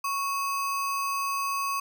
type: tone with sample-and-hold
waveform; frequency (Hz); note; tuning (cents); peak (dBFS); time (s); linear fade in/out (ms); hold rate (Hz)
sine; 1108.7; C#6; 0; -26; 0.04-1.8; 5; 3675
effects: none

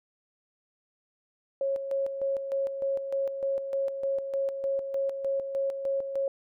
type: tone with tremolo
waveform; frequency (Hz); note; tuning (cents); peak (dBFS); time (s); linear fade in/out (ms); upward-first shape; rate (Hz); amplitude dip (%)
sine; 547; C#5; -23; -25; 1.61-6.28; 2; square; 3.3; 55
effects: none

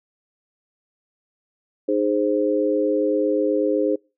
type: chord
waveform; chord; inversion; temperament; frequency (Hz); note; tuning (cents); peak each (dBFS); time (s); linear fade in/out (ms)
sine; Ab major; second; equal with one note detuned; 306.8 / 415.3 / 523.3; Eb4 / Ab4 / C5; -24 / 0 / 0; -22; 1.88-3.96; 10
effects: noise-tail reverb RT60 0.3 s tail -26 dB re dry

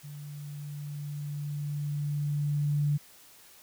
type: tone with level ramp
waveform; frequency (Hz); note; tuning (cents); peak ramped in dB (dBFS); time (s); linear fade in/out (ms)
sine; 146.2; D3; -7; -40 to -23; 0.03-2.98; 20
effects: white hiss -55 dBFS RMS until 3.62 s

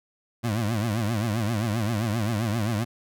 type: tone with vibrato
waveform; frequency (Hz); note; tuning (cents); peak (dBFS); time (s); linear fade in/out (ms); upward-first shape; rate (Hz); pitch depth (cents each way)
25% pulse; 110; A2; 0; -20; 0.43-2.85; 20; triangle; 7.6; 180
effects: none

